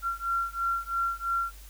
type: beating tone pair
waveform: sine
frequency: 1369 / 1372 Hz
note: F6 / F6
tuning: -35 / -31 cents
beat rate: 3 Hz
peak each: -30 dBFS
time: 0.02-1.53 s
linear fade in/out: 50 ms
effects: added 50 Hz sine -45 dBFS peak until 1.69 s + white hiss -53 dBFS RMS until 1.69 s